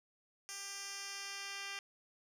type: tone with band-pass filter sweep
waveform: 10% pulse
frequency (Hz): 396.7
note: G4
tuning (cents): +21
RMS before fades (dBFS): -45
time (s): 0.49-1.79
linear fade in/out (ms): 0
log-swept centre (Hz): 6800 to 3700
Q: 1.5
effects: none